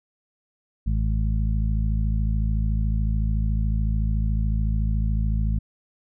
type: harmonic tone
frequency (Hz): 53.8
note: A1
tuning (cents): -38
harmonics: 1 / 2 / 3 / 4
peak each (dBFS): -21 / -27 / -31 / -33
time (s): 0.86-5.59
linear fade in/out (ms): 10
effects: none